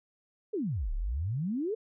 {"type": "exponential two-way sweep", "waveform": "sine", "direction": "down then up", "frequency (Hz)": [466.2, 32.7, 466.2], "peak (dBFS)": -29, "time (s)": [0.53, 1.75], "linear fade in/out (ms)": 10, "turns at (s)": 0.93, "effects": []}